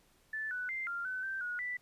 sine tone with pitch steps, 1751 / 1487 / 2090 / 1393 / 1513 / 1561 / 1453 / 1976 Hz, A6 / F#6 / C7 / F6 / F#6 / G6 / F#6 / B6, -9 / +8 / -2 / -5 / +38 / -8 / -32 / 0 cents, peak -35 dBFS, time 0.33-1.77 s, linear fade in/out 5 ms, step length 180 ms, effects pink hiss -68 dBFS RMS until 1.81 s + resampled to 32000 Hz

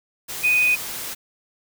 sine tone in noise, 2489 Hz, D#7, in tune, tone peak -15 dBFS, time 0.43-0.76 s, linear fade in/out 20 ms, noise white, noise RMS -31 dBFS, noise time 0.28-1.15 s, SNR +13 dB, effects none

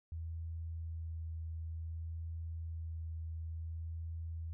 sine tone with vibrato, 81.6 Hz, E2, 17 cents flat, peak -39 dBFS, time 0.12-4.53 s, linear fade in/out 0 ms, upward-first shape sine, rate 0.56 Hz, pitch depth 11 cents each way, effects none

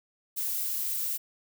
violet noise, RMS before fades -31 dBFS, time 0.36-1.18 s, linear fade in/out 20 ms, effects none

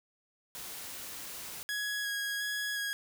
white noise, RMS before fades -43 dBFS, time 0.55-1.63 s, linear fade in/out 0 ms
sawtooth tone with vibrato, 1661.2 Hz, G#6, in tune, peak -29 dBFS, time 1.69-2.93 s, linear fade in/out 0 ms, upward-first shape square, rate 1.4 Hz, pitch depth 11 cents each way
effects none

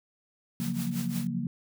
sine chord, Gb major seventh, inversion second, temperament equal, 138.59 / 174.61 / 185 / 233.1 Hz, Db3 / F3 / Gb3 / Bb3, 0 / 0 / 0 / 0 cents, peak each -36 / -34 / -35 / -32 dBFS, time 0.6-1.47 s, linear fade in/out 2 ms
white noise with tremolo, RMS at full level -39 dBFS, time 0.6-1.27 s, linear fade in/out 0 ms, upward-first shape triangle, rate 5.7 Hz, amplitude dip 90%
effects none

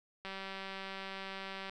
click train, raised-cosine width 0.3 ms, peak -27 dBFS, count 280, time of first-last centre 0.25-1.696 s, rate 193 Hz, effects none

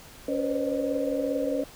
sine tone cluster, 279.6 / 489.5 / 507 / 532 / 605 Hz, C#4 / B4 / B4 / C5 / D#5, +15 / -15 / +45 / +29 / -49 cents, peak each -29 / -33 / -33 / -31 / -32 dBFS, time 0.28-1.64 s, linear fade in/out 5 ms, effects pink hiss -48 dBFS RMS until 1.75 s

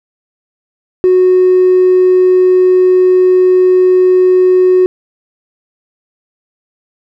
sine tone with hard clipping, 367.8 Hz, F#4, 10 cents flat, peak -5 dBFS, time 1.04-4.86 s, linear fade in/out 0 ms, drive 1 dB, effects none

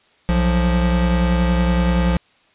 square tone pair together, 61.84 / 174.9 Hz, B1 / F3, +3 / +3 cents, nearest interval octave + tritone, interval 1800 cents, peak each -18 dBFS, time 0.29-2.17 s, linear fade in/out 0 ms, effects white hiss -56 dBFS RMS until 2.54 s + resampled to 8000 Hz

